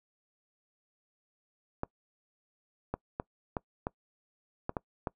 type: clicks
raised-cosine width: 1 ms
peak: -18 dBFS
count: 8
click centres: 1.834 / 2.94 / 3.199 / 3.568 / 3.869 / 4.694 / 4.768 / 5.072 s
effects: noise-tail reverb RT60 0.1 s tail -24 dB re dry